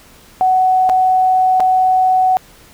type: tone with dropouts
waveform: sine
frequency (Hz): 746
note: F#5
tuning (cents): +14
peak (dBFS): -9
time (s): 0.41-2.37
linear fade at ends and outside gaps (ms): 0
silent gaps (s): 0.892-0.897 / 1.599-1.604
effects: pink hiss -44 dBFS RMS until 2.73 s